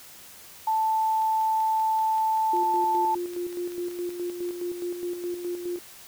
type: tone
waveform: sine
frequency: 880 Hz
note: A5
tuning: in tune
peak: -21 dBFS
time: 0.67-3.15 s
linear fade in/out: 5 ms
type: click train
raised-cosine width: 0.2 ms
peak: -29 dBFS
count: 18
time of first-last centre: 1.22-4.489 s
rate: 5.2 Hz
type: tone with tremolo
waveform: sine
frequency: 352 Hz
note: F4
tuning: 14 cents sharp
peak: -27 dBFS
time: 2.53-5.79 s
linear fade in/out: 5 ms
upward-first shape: square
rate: 4.8 Hz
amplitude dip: 50%
effects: white hiss -47 dBFS RMS until 6.07 s